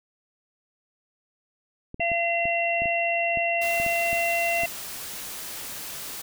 clicks, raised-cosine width 3 ms, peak -24 dBFS, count 11, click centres 1.944 / 1.997 / 2.117 / 2.455 / 2.82 / 2.857 / 3.373 / 3.8 / 3.864 / 4.13 / 4.635 s
harmonic tone, 682 Hz, F5, 41 cents flat, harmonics 1 / 3 / 4, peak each -25 / -29 / -26 dBFS, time 2-4.66 s, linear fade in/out 5 ms
white noise, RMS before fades -36 dBFS, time 3.61-6.22 s, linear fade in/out 10 ms
effects none

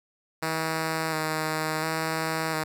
5% pulse tone with vibrato, 158.5 Hz, D#3, 32 cents sharp, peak -15 dBFS, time 0.42-2.64 s, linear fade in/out 10 ms, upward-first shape square, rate 0.71 Hz, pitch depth 19 cents each way, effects none

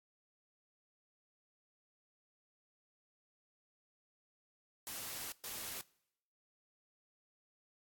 white noise bursts at uneven times, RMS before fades -44 dBFS, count 2, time 4.87-5.32 / 5.44-5.81 s, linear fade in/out 0 ms, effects noise-tail reverb RT60 0.8 s tail -24 dB re dry + AAC 64 kbps

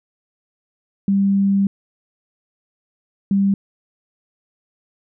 sine tone bursts at uneven times, 197.3 Hz, G3, 11 cents sharp, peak -13 dBFS, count 2, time 1.08-1.67 / 3.31-3.54 s, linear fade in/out 2 ms, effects none

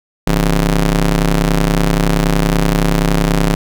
sawtooth ring-modulated tone, 103.83 Hz, G#2, in tune, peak -4 dBFS, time 0.27-3.55 s, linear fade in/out 5 ms, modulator 67.2 Hz, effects none

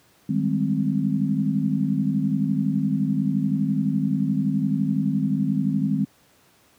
sine chord, Ab major seventh, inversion second, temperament equal with one note detuned, 155.11 / 196 / 207.7 / 261.6 Hz, Eb3 / G3 / Ab3 / C4, -5 / 0 / 0 / 0 cents, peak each -25 dBFS, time 0.29-6.05 s, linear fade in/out 5 ms, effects pink hiss -58 dBFS RMS until 6.78 s + high-pass 100 Hz 12 dB/octave

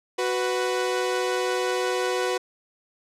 sawtooth tone pair together, 370 / 495.2 Hz, F#4 / B4, 0 / +5 cents, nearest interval perfect fourth, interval 505 cents, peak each -22 dBFS, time 0.18-2.38 s, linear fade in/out 10 ms, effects low-pass 9000 Hz 12 dB/octave

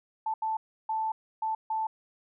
sine tone bursts at uneven times, 880 Hz, A5, in tune, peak -27 dBFS, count 5, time 0.26-0.34 / 0.42-0.57 / 0.89-1.12 / 1.42-1.55 / 1.7-1.87 s, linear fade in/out 5 ms, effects none

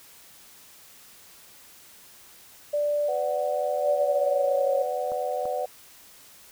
sine tone with pitch glide, 587.3 to 551.1 Hz, D5 to C#5, 0 to -10 cents, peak -22 dBFS, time 2.73-4.83 s, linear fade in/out 10 ms, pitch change -110 cents, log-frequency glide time 3.74-4.7 s
sine chord, B minor, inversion none, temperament equal with one note detuned, 503.1 / 587.3 / 740 Hz, B4 / D5 / F#5, +32 / 0 / 0 cents, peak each -30 dBFS, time 3.08-5.66 s, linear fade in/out 10 ms
clicks, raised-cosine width 1 ms, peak -27 dBFS, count 2, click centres 5.119 / 5.455 s
effects white hiss -51 dBFS RMS until 6.51 s

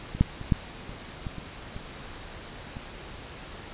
clicks, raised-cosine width 5 ms, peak -22 / -6 / -25 / -8 / -27 / -20 / -24 / -25 / -25 dBFS, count 9, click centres 0.15 / 0.21 / 0.413 / 0.522 / 0.894 / 1.268 / 1.383 / 1.764 / 2.769 s, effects pink hiss -42 dBFS RMS until 3.73 s + resampled to 8000 Hz

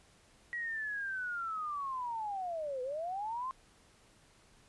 sine linear two-way sweep, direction down then up, 1926 to 493.9 to 1068 Hz, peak -35 dBFS, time 0.53-3.51 s, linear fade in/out 0 ms, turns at 2.82 s, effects pink hiss -64 dBFS RMS until 4.68 s + resampled to 24000 Hz

